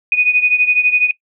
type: beating tone pair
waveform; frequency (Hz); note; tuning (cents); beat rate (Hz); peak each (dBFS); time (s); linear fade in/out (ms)
sine; 2479 / 2491; D#7 / D#7; -7 / +1; 12; -12 / -16; 0.12-1.11; 2
effects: noise-tail reverb RT60 0.1 s tail -21 dB re dry